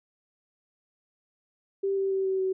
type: tone with pitch steps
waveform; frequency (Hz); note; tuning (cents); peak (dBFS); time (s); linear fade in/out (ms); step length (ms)
sine; 392 / 388.4 / 384.8 / 381.3 / 377.8; G4 / G4 / G4 / G4 / F#4; 0 / -16 / -32 / -48 / +36; -24; 1.83-2.53; 10; 140
effects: none